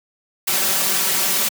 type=noise with comb filter; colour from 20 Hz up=white; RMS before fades=-19 dBFS; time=0.47-1.49 s; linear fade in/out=10 ms; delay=5.2 ms; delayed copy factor=+0.9; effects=high-pass 150 Hz 12 dB/octave